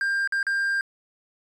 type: tone with dropouts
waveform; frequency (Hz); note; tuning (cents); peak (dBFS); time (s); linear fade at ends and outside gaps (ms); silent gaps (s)
triangle; 1595; G6; +30; -20; 0.01-0.81; 1; 0.275-0.323 / 0.429-0.467
effects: resampled to 24000 Hz